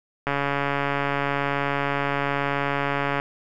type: click train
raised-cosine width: 0.5 ms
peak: -9 dBFS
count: 414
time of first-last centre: 0.27-3.199 s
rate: 141 Hz
effects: none